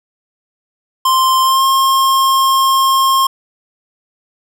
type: tone with pitch glide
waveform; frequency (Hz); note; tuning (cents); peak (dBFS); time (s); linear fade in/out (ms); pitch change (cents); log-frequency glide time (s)
square; 1046.5 to 1069.7; C6 to C6; 0 to +38; -10; 1.05-3.27; 5; +38; 1.43-1.64
effects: none